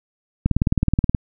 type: click train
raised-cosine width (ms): 5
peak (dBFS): -4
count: 14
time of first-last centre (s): 0.46-1.148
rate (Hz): 18.9
effects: none